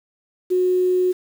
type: tone with quantisation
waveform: sine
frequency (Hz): 365.2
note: F#4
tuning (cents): -23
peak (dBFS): -15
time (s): 0.5-1.13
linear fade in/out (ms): 20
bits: 7
effects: none